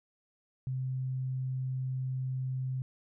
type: tone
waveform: sine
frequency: 130 Hz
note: C3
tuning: 11 cents flat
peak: -31 dBFS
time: 0.67-2.82 s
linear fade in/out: 0 ms
effects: none